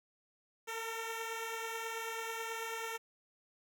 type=beating tone pair; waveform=10% pulse; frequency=451.7 / 460.9 Hz; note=A4 / A#4; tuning=+45 / -20 cents; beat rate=9.2 Hz; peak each=-31 / -38 dBFS; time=0.67-2.98 s; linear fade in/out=20 ms; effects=11-bit